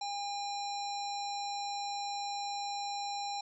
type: harmonic tone with a mistuned harmonic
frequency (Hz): 810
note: G#5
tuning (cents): -43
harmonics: 1 / 3 / 5 / 7 / 9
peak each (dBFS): -36 / -50 / -43 / -46 / -49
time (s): 0.01-3.41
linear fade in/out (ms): 5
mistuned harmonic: 7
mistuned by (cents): -41
effects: none